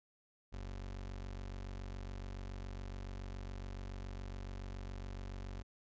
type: tone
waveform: 30% pulse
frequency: 47.12 Hz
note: F#1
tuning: 32 cents sharp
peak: -40 dBFS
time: 0.52-5.63 s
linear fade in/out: 20 ms
effects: resampled to 16000 Hz